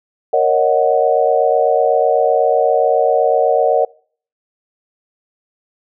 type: chord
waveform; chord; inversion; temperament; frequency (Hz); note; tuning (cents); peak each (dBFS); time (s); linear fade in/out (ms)
sine; D# minor seventh; second; equal; 466.2 / 554.4 / 622.3 / 740; A#4 / C#5 / D#5 / F#5; 0 / 0 / 0 / 0; -16; 0.33-3.85; 5
effects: noise-tail reverb RT60 0.5 s tail -25 dB re dry